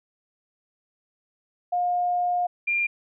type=tone pair in turn; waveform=sine; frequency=712 / 2395 Hz; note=F5 / D7; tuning=+33 / +33 cents; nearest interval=octave + major sixth; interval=2100 cents; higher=second; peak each=-21 dBFS; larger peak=neither; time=1.72-2.47 / 2.67-2.87 s; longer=first; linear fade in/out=10 ms; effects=none